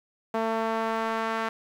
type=tone with band-pass filter sweep; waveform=sawtooth; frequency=224.1 Hz; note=A3; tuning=32 cents sharp; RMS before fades=-28 dBFS; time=0.34-1.49 s; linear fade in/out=5 ms; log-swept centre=760 to 1300 Hz; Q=1.2; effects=9-bit

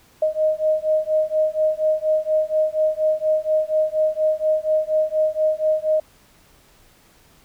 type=beating tone pair; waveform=sine; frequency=620 / 624.2 Hz; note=D#5 / D#5; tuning=-6 / +5 cents; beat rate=4.2 Hz; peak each=-20 dBFS; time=0.22-6 s; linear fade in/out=5 ms; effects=pink hiss -54 dBFS RMS until 7.44 s

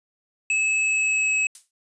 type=tone with pitch glide; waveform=square; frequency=2594 to 2572 Hz; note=E7 to E7; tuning=-28 to -43 cents; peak=-20 dBFS; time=0.5-1.47 s; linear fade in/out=2 ms; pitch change=-15 cents; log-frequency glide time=0.83-1.36 s
type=noise with exponential decay; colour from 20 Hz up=violet; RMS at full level=-32 dBFS; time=1.55-1.71 s; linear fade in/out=2 ms; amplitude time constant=33 ms
effects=resampled to 22050 Hz

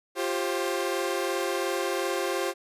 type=chord; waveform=sawtooth; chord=F suspended second; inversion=none; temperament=equal with one note detuned; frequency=349.2 / 392 / 531.8 Hz; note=F4 / G4 / C5; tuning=0 / 0 / +28 cents; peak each=-27 dBFS; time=0.15-2.54 s; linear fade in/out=50 ms; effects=resampled to 32000 Hz

